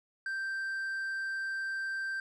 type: tone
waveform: triangle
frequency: 1568 Hz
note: G6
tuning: in tune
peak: -31 dBFS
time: 0.26-2.2 s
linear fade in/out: 2 ms
effects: resampled to 24000 Hz